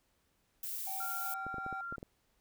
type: noise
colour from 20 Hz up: violet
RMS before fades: -40 dBFS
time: 0.63-1.34 s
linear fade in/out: 2 ms
type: tone with tremolo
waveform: triangle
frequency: 772 Hz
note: G5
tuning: 27 cents flat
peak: -40 dBFS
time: 0.87-1.81 s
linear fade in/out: 2 ms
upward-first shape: square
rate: 2.6 Hz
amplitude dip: 30%
type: tone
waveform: sine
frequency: 1385 Hz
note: F6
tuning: 15 cents flat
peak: -39 dBFS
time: 1-1.96 s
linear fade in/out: 5 ms
type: clicks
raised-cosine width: 2 ms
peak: -31 dBFS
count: 8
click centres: 1.466 / 1.543 / 1.583 / 1.664 / 1.727 / 1.925 / 1.982 / 2.029 s
effects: pink hiss -75 dBFS RMS until 2.4 s

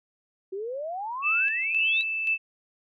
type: exponential sweep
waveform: sine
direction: up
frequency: 370.4 to 3982 Hz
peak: -30 dBFS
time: 0.52-2.03 s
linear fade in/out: 10 ms
type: tone with tremolo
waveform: sine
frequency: 2637 Hz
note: E7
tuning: in tune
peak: -21 dBFS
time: 1.22-2.38 s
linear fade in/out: 50 ms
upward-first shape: square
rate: 1.9 Hz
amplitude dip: 45%
effects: none

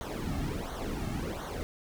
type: noise with flanger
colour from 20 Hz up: brown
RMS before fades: -35 dBFS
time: 0.01-1.63 s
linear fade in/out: 0 ms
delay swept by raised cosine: 0.39 to 2.09 ms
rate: 1.4 Hz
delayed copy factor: -0.75
effects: none

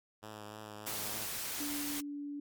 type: tone with vibrato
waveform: 5% pulse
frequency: 106.3 Hz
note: G#2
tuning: 41 cents sharp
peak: -34 dBFS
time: 0.22-1.26 s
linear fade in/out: 20 ms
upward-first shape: triangle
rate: 3.3 Hz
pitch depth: 31 cents each way
type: noise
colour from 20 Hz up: white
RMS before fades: -39 dBFS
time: 0.86-2.01 s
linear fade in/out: 10 ms
type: tone with pitch glide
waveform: sine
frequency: 290.6 to 288.3 Hz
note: D4 to D4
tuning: -18 to -32 cents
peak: -38 dBFS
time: 1.6-2.4 s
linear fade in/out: 5 ms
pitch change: -14 cents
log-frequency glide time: 1.79-2.15 s
effects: MP3 96 kbps

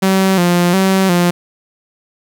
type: tone with vibrato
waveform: sawtooth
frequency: 183.1 Hz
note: F#3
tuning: 18 cents flat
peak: -6 dBFS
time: 0.02-1.31 s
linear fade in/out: 10 ms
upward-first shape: square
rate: 1.4 Hz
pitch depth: 74 cents each way
effects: 8-bit

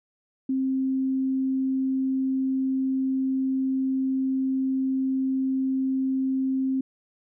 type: tone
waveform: sine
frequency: 264.4 Hz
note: C4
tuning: 18 cents sharp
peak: -22 dBFS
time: 0.49-6.81 s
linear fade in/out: 5 ms
effects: none

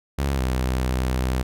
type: tone with pitch glide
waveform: sawtooth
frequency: 69.4 to 63.64 Hz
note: C#2 to C2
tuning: +3 to -47 cents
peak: -17 dBFS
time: 0.18-1.43 s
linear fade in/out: 10 ms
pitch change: -150 cents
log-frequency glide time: 0.33-0.41 s
effects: none

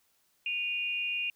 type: tone pair together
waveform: sine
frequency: 2467 / 2794 Hz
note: D#7 / F7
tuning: -15 / 0 cents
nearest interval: major second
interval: 215 cents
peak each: -32 / -33 dBFS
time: 0.46-1.3 s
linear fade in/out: 2 ms
effects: white hiss -71 dBFS RMS until 1.35 s

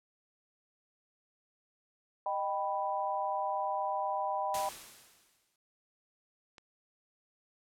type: chord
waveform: sine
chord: Eb augmented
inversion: none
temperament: equal with one note detuned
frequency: 616.5 / 784 / 987.8 Hz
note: Eb5 / G5 / B5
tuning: -16 / 0 / 0 cents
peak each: -37 / -34 / -35 dBFS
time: 2.26-4.69 s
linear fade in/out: 2 ms
type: noise with exponential decay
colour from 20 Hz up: white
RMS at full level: -38 dBFS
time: 4.54-5.56 s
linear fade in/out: 2 ms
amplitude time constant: 220 ms
type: clicks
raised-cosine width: 0.2 ms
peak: -34 dBFS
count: 2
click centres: 4.724 / 6.582 s
effects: low-pass 12000 Hz 12 dB/octave

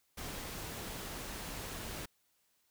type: noise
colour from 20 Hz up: pink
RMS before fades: -43 dBFS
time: 0.17-2.06 s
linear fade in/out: 10 ms
effects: white hiss -75 dBFS RMS until 2.7 s

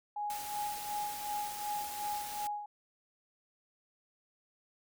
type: tone with tremolo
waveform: sine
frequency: 830.6 Hz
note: G#5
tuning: in tune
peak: -33 dBFS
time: 0.16-2.66 s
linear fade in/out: 5 ms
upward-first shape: sine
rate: 2.7 Hz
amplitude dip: 65%
type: noise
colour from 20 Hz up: white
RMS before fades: -44 dBFS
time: 0.3-2.47 s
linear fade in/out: 0 ms
effects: none

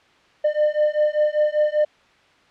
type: beating tone pair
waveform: triangle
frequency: 600 / 605.1 Hz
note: D5 / D#5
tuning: +37 / -48 cents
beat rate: 5.1 Hz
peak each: -18 dBFS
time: 0.44-1.85 s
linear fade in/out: 10 ms
effects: white hiss -55 dBFS RMS until 2.5 s + low-pass 3000 Hz 12 dB/octave

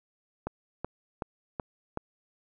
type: click train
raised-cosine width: 1 ms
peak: -18 dBFS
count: 5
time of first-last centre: 0.47-1.974 s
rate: 2.66 Hz
effects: none

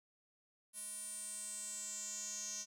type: tone with band-pass filter sweep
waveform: square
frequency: 210 Hz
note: G#3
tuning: 19 cents sharp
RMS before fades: -45 dBFS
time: 0.73-2.66 s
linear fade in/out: 50 ms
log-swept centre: 10000 to 6200 Hz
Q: 8.7
effects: none

